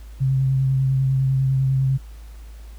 sine tone with vibrato, 133.4 Hz, C3, 34 cents sharp, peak -16 dBFS, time 0.2-1.98 s, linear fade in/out 20 ms, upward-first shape sine, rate 10 Hz, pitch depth 18 cents each way, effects added 54 Hz sine -36 dBFS peak until 2.78 s + pink hiss -53 dBFS RMS until 2.78 s

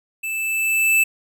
square tone with level ramp, 2637 Hz, E7, in tune, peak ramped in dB -25 to -13 dBFS, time 0.23-1.04 s, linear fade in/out 10 ms, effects none

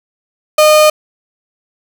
35% pulse tone, 612 Hz, D#5, 29 cents flat, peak -3 dBFS, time 0.58-0.9 s, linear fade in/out 5 ms, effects none

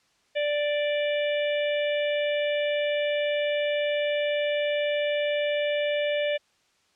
harmonic tone, 587.3 Hz, D5, in tune, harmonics 1 / 3 / 4 / 5 / 6, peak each -24 / -35 / -34 / -36 / -39 dBFS, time 0.35-6.38 s, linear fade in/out 20 ms, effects white hiss -66 dBFS RMS until 6.95 s + low-pass 6000 Hz 12 dB/octave

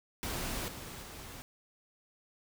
pink noise with level steps, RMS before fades -37 / -45 / -47 dBFS, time 0.23-1.42 s, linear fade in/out 0 ms, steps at 0.68 / 1.03 s, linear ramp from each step 2 ms, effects none

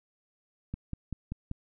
click train, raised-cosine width 5 ms, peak -22 dBFS, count 5, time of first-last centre 0.74-1.514 s, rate 5.17 Hz, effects none

